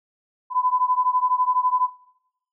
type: beating tone pair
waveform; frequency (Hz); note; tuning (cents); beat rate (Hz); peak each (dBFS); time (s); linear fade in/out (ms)
sine; 1000 / 1012; B5 / B5; +21 / +42; 12; -21 / -22; 0.5-1.9; 50
effects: noise-tail reverb RT60 0.9 s tail -23 dB re dry